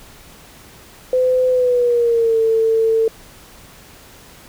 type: tone with pitch glide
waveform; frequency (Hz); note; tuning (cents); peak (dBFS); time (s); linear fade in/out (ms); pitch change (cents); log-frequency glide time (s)
sine; 509 to 448.3; C5 to A4; -48 to +32; -12; 1.13-3.08; 2; -220; 1.5-2.39
effects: pink hiss -43 dBFS RMS until 4.48 s